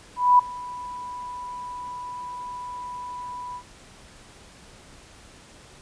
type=tone with ADSR envelope; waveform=sine; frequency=987.8 Hz; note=B5; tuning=in tune; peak=-10 dBFS; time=0.16-3.63 s; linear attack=230 ms; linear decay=7 ms; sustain=-22 dB; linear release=72 ms; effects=pink hiss -49 dBFS RMS until 5.81 s + resampled to 22050 Hz